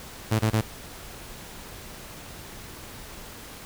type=tone bursts; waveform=sawtooth; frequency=110 Hz; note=A2; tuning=in tune; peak=-16 dBFS; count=3; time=0.31-0.613 s; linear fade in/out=10 ms; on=83 ms; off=27 ms; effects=pink hiss -42 dBFS RMS until 3.65 s